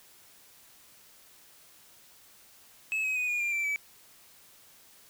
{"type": "tone with pitch steps", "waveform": "triangle", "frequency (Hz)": [2591, 2539, 2488, 2439, 2390, 2342, 2295], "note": ["E7", "D#7", "D#7", "D#7", "D7", "D7", "D7"], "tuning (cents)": [-30, 34, -1, -35, 30, -5, -40], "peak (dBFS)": -26, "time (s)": [2.92, 3.76], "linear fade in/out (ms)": 0, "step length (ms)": 120, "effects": ["white hiss -57 dBFS RMS until 5.09 s"]}